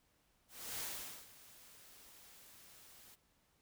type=noise with ADSR envelope; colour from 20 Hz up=white; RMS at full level=-42 dBFS; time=0.48-3.16 s; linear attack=310 ms; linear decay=470 ms; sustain=-18 dB; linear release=24 ms; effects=pink hiss -75 dBFS RMS until 3.61 s